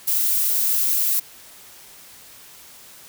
violet noise, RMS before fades -20 dBFS, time 0.07-1.2 s, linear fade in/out 10 ms, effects white hiss -45 dBFS RMS until 3.08 s

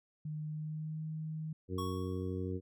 sine tone with pitch glide, 153 to 156.85 Hz, D#3 to D#3, -29 to +14 cents, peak -37 dBFS, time 0.25-1.53 s, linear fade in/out 5 ms, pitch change +43 cents, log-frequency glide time 0.47-1.03 s
harmonic tone, 92.5 Hz, F#2, in tune, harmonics 1 / 2 / 3 / 4 / 5, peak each -38 / -42 / -42 / -42 / -44 dBFS, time 1.68-2.61 s, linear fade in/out 50 ms
square tone with exponential decay, 1108.7 Hz, C#6, in tune, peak -38 dBFS, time 1.78-2.52 s, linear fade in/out 5 ms, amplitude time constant 160 ms
effects none

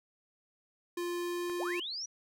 square tone with pitch glide, 349.2 to 351.6 Hz, F4 to F4, 0 to +12 cents, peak -34 dBFS, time 0.97-1.8 s, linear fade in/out 5 ms, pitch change +12 cents, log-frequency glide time 1.09-1.67 s
click, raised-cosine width 0.5 ms, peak -31 dBFS, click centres 1.498 s
sine linear sweep, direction up, 375.7 to 5920 Hz, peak -36 dBFS, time 1.59-2.06 s, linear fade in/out 10 ms
effects none

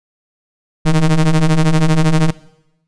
square ring-modulated tone, 77.78 Hz, D#2, in tune, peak -7 dBFS, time 0.85-2.31 s, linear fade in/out 10 ms, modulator 84.1 Hz, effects noise-tail reverb RT60 0.9 s tail -20 dB re dry + resampled to 22050 Hz

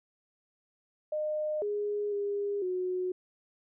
sine tone with pitch steps, 610 / 413.7 / 405.7 / 366.1 Hz, D#5 / G#4 / G#4 / F#4, -34 / -7 / -41 / -18 cents, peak -29 dBFS, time 1.12-3.12 s, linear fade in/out 5 ms, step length 500 ms, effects none

